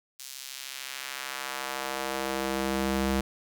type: tone with high-pass filter sweep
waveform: square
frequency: 66.8 Hz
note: C2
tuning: 36 cents sharp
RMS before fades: -32 dBFS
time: 0.19-3.21 s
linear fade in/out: 5 ms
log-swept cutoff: 5400 to 130 Hz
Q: 0.83
effects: none